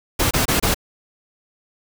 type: noise bursts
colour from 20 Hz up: pink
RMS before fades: -18 dBFS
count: 4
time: 0.19-0.745 s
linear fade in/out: 10 ms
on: 120 ms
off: 25 ms
effects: none